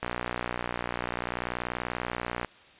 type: click train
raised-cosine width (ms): 0.5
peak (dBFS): -15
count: 147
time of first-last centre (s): 0.03-2.447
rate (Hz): 60.4
effects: white hiss -54 dBFS RMS until 2.79 s + resampled to 8000 Hz